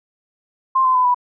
sine tone with pitch steps, 1052 / 1029.2 / 1006.8 / 985 Hz, C6 / C6 / B5 / B5, +9 / -29 / +33 / -5 cents, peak -12 dBFS, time 0.75-1.146 s, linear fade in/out 10 ms, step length 99 ms, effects none

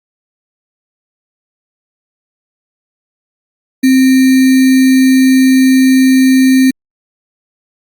sine tone with sample-and-hold, 261.6 Hz, C4, in tune, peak -4 dBFS, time 3.83-6.71 s, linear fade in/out 10 ms, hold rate 2100 Hz, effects Opus 48 kbps

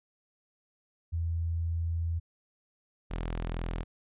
sine / sawtooth tone pair in turn, 83.4 / 41.7 Hz, E2 / E1, +21 / +21 cents, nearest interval octave, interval 1200 cents, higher first, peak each -28 dBFS, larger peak neither, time 1.12-2.2 / 3.1-3.84 s, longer first, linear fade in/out 20 ms, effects resampled to 8000 Hz

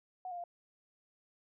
sine tone with pitch steps, 738 / 705 / 695 Hz, F#5 / F5 / F5, -5 / +16 / -9 cents, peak -39 dBFS, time 0.25-0.439 s, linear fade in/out 2 ms, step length 63 ms, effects none

